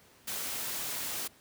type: noise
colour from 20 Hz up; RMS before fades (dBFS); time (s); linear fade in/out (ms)
white; -36; 0.27-1.28; 10
effects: pink hiss -60 dBFS RMS until 1.4 s + high-pass 80 Hz 12 dB/octave